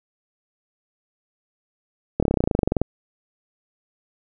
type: slowing click train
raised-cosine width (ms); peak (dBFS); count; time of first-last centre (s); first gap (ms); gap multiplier
2; -5; 18; 2.2-2.816; 26; 1.04
effects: none